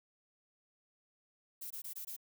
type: noise bursts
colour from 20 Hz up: violet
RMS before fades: -44 dBFS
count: 5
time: 1.61-2.165 s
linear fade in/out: 10 ms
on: 95 ms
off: 20 ms
effects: none